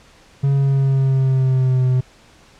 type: tone with pitch glide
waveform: triangle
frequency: 138.59 to 127.82 Hz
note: C#3 to C3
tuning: 0 to -40 cents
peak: -11 dBFS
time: 0.43-2.01 s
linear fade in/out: 10 ms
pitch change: -140 cents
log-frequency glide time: 0.53-1.87 s
effects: pink hiss -49 dBFS RMS until 2.59 s + low-pass 7000 Hz 12 dB/octave